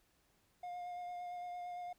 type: tone with vibrato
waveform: triangle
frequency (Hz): 711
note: F5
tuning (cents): +31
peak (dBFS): -40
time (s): 0.63-1.93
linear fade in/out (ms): 5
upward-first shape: sine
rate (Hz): 8.8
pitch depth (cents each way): 16
effects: pink hiss -74 dBFS RMS until 1.98 s